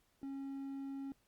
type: tone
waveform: triangle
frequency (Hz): 273.6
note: C#4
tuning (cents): -23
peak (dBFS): -39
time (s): 0.23-1.12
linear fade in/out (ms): 0
effects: pink hiss -75 dBFS RMS until 1.27 s + Opus 48 kbps